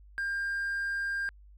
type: tone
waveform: triangle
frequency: 1600 Hz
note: G6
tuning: 35 cents sharp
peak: -27 dBFS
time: 0.18-1.29 s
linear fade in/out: 0 ms
effects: tanh soft clip ceiling -24 dBFS + added 50 Hz sine -51 dBFS peak until 1.57 s